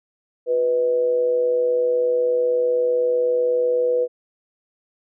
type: tone with amplitude modulation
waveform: sine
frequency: 493.9 Hz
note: B4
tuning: in tune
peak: -14 dBFS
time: 0.46-4.08 s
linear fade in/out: 50 ms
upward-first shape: sine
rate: 136 Hz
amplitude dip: 50%
effects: none